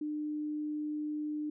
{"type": "tone", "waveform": "sine", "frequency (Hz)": 301, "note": "D4", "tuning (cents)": 43, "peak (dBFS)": -33, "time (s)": [0.01, 1.5], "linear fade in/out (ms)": 5, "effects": []}